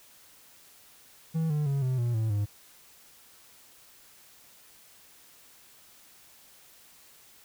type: tone with pitch steps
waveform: triangle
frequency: 161.5 / 149.82 / 138.98 / 128.93 / 119.6 / 110.95 / 102.92 Hz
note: E3 / D3 / C#3 / C3 / A#2 / A2 / G#2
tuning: -35 / +35 / +5 / -25 / +45 / +15 / -15 cents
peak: -23 dBFS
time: 1.34-2.46 s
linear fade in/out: 20 ms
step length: 160 ms
effects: white hiss -56 dBFS RMS until 7.44 s